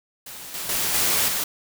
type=noise with level steps; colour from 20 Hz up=white; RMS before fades=-38 / -31 / -24 / -21 / -25 dBFS; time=0.26-1.44 s; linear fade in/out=5 ms; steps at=0.54 / 0.69 / 0.94 / 1.28 s; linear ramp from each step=2 ms; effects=none